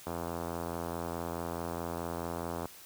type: click train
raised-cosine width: 1 ms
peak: -22 dBFS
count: 220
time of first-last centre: 0.07-2.656 s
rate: 84.7 Hz
effects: white hiss -52 dBFS RMS until 2.85 s + high-pass 60 Hz 12 dB/octave